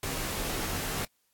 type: noise with comb filter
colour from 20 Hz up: pink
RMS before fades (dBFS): -33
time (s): 0.03-1.05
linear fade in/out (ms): 2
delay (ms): 17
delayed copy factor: -0.7
effects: white hiss -73 dBFS RMS until 1.33 s + AAC 64 kbps